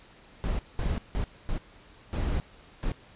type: noise bursts at uneven times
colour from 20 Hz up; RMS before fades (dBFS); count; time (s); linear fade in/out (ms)
brown; -28; 6; 0.44-0.59 / 0.79-0.98 / 1.15-1.24 / 1.49-1.58 / 2.13-2.4 / 2.83-2.92; 0
effects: pink hiss -54 dBFS RMS until 3.15 s + resampled to 8000 Hz